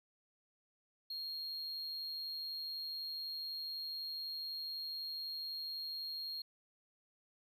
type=tone; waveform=triangle; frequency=4252 Hz; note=C8; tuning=27 cents sharp; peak=-39 dBFS; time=1.1-6.42 s; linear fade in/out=5 ms; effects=none